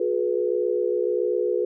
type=tone cluster; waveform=sine; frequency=361.9 / 423.4 / 490.7 Hz; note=F#4 / G#4 / B4; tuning=-38 / +33 / -11 cents; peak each=-25 dBFS; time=0-1.65 s; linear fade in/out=5 ms; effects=none